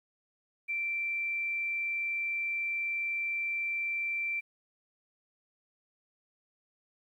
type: tone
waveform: sine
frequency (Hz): 2347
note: D7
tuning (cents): -2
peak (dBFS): -30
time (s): 0.68-4.41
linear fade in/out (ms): 20
effects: 11-bit